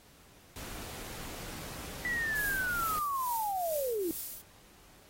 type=noise; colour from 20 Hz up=pink; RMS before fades=-44 dBFS; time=0.56-2.99 s; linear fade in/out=0 ms
type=linear sweep; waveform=sine; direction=down; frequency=1975.5 to 312.8 Hz; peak=-30 dBFS; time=2.05-4.11 s; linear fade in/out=0 ms
type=noise with tremolo; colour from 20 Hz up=violet; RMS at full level=-36 dBFS; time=2.35-4.42 s; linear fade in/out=10 ms; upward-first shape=triangle; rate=2.3 Hz; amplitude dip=75%
effects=pink hiss -59 dBFS RMS until 5.09 s + AAC 48 kbps